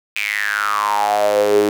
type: tone with high-pass filter sweep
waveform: sawtooth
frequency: 103.83 Hz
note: G#2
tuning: in tune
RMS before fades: -17 dBFS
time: 0.16-1.69 s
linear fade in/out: 0 ms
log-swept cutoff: 2500 to 350 Hz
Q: 9.1
effects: none